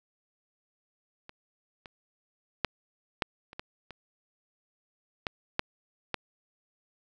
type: clicks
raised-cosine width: 0.3 ms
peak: -28 / -28 / -9 / -10 / -30 / -20 / -27 / -14 / -9 / -13 dBFS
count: 10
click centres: 1.294 / 1.858 / 2.647 / 3.222 / 3.531 / 3.595 / 3.907 / 5.268 / 5.594 / 6.143 s
effects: none